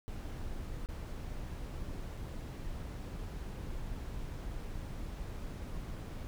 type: noise with dropouts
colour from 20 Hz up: brown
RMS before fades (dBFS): -41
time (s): 0.08-6.27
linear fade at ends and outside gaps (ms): 0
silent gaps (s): 0.86-0.888 / 2.17-2.174
effects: none